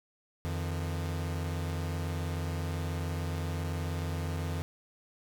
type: tone pair together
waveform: 45% pulse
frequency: 86 / 153.23 Hz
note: F2 / D#3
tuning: -26 / -26 cents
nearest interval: minor seventh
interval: 1000 cents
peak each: -33 / -37 dBFS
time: 0.45-4.62 s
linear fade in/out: 0 ms
effects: none